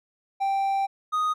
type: tone pair in turn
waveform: triangle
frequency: 784 / 1244.5 Hz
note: G5 / D#6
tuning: 0 / 0 cents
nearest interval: minor sixth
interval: 800 cents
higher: second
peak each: -20 dBFS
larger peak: neither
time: 0.4-0.87 / 1.12-1.34 s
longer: first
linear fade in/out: 20 ms
effects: none